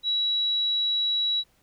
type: tone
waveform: sine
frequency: 3900 Hz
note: B7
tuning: 23 cents flat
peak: -22 dBFS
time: 0.03-1.44 s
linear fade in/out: 50 ms
effects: pink hiss -65 dBFS RMS until 1.62 s